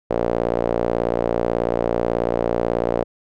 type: tone with band-pass filter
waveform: sawtooth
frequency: 58.27 Hz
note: A#1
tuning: in tune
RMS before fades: -21 dBFS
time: 0.1-3.04 s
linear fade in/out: 10 ms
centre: 530 Hz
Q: 2.5
effects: none